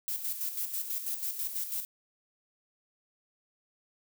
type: noise with tremolo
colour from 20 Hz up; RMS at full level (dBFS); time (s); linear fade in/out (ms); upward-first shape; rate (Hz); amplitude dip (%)
violet; -33; 0.08-1.85; 0; square; 6.1; 55
effects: none